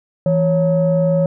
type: tone pair together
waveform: sine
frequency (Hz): 165.5 / 553.6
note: E3 / C#5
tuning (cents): +7 / -2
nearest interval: octave + major sixth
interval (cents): 2091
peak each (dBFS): -14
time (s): 0.26-1.26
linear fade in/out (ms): 2
effects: tanh soft clip ceiling -7 dBFS